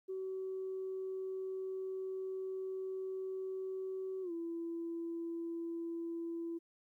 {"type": "tone with pitch glide", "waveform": "sine", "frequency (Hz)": [378.7, 335.4], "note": ["F#4", "E4"], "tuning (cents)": [40, 30], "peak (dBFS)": -37, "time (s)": [0.08, 6.59], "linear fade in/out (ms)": 20, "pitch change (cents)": -210, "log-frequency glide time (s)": [4.22, 4.32], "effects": ["tanh soft clip ceiling -33 dBFS", "13-bit"]}